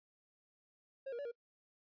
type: tone with pitch steps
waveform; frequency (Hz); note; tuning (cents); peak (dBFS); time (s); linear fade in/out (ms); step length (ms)
triangle; 540 / 473.2 / 571 / 472; C#5 / A#4 / D5 / A#4; -45 / +26 / -49 / +22; -38; 1.06-1.316; 10; 64
effects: noise-tail reverb RT60 0.1 s tail -25 dB re dry + resampled to 11025 Hz